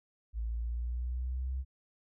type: linear sweep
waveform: sine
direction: up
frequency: 55.3 to 66 Hz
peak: -32 dBFS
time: 0.33-1.65 s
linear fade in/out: 50 ms
effects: none